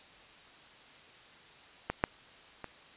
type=clicks; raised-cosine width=0.5 ms; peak=-16 / -10 / -25 dBFS; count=3; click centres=1.9 / 2.039 / 2.643 s; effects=white hiss -55 dBFS RMS until 2.96 s + resampled to 8000 Hz